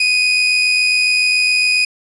30% pulse tone with amplitude modulation, 2489 Hz, D#7, in tune, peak -8 dBFS, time 0-1.85 s, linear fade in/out 5 ms, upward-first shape sine, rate 87.2 Hz, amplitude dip 30%, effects resampled to 24000 Hz + 7-bit

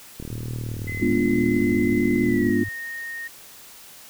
click train, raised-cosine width 3 ms, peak -21 dBFS, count 90, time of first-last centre 0.2-2.494 s, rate 38.8 Hz
sine tone with vibrato, 110 Hz, A2, in tune, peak -30 dBFS, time 0.31-2.69 s, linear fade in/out 5 ms, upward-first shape sine, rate 1.2 Hz, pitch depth 150 cents each way
sine tone with pitch glide, 2042 to 1851 Hz, C7 to A#6, -43 to -13 cents, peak -30 dBFS, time 0.87-3.28 s, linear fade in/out 10 ms, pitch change -170 cents, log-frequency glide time 2.22-2.6 s
sine chord, G# diminished seventh, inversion none, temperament equal with one note detuned, 207.7 / 245 / 293.7 / 349.2 Hz, G#3 / B3 / D4 / F4, 0 / -14 / 0 / 0 cents, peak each -25 / -22 / -24 / -24 dBFS, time 1.01-2.64 s, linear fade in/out 10 ms
effects white hiss -45 dBFS RMS until 4.09 s

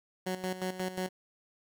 15% pulse tone with tremolo, 185 Hz, F#3, in tune, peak -25 dBFS, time 0.26-1.09 s, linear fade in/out 10 ms, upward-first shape square, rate 5.6 Hz, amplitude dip 70%, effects none

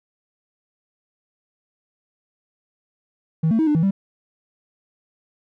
triangle tone with pitch steps, 160.2 / 224.4 / 318.1 / 298.2 / 162.5 / 195.4 Hz, E3 / A3 / D#4 / D4 / E3 / G3, -49 / +34 / +38 / +27 / -24 / -5 cents, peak -12 dBFS, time 3.43-3.91 s, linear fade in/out 10 ms, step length 80 ms, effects tanh soft clip ceiling -11 dBFS

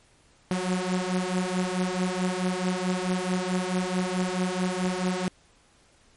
sawtooth beating tone pair, 180.9 / 185.5 Hz, F#3 / F#3, -39 / +5 cents, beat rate 4.6 Hz, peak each -24 / -24 dBFS, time 0.51-5.28 s, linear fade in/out 0 ms, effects pink hiss -60 dBFS RMS until 6.16 s + MP3 48 kbps

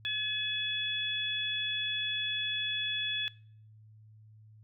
harmonic tone, 853 Hz, G#5, 46 cents sharp, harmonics 2 / 3 / 4, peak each -37 / -38 / -33 dBFS, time 0.05-3.28 s, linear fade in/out 0 ms, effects noise-tail reverb RT60 0.6 s tail -23 dB re dry + added 108 Hz sine -53 dBFS peak until 4.63 s

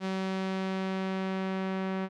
sawtooth tone with low-pass filter sweep, 190 Hz, F#3, 46 cents sharp, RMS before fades -32 dBFS, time 0-2.09 s, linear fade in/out 50 ms, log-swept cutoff 4600 to 2300 Hz, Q 0.83, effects none

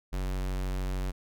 square tone, 46.65 Hz, F#1, 15 cents sharp, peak -30 dBFS, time 0.12-1.12 s, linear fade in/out 20 ms, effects none

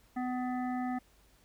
harmonic tone, 251 Hz, B3, 28 cents sharp, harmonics 1 / 3 / 5 / 7 / 8, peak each -33 / -37 / -46 / -49 / -51 dBFS, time 0.16-0.99 s, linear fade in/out 10 ms, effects added 50 Hz sine -66 dBFS peak until 1.44 s + pink hiss -66 dBFS RMS until 1.44 s

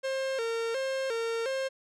45% pulse tone with vibrato, 493.9 Hz, B4, in tune, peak -29 dBFS, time 0.03-1.69 s, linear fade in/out 20 ms, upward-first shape square, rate 1.4 Hz, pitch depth 130 cents each way, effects low-pass 7000 Hz 12 dB/octave

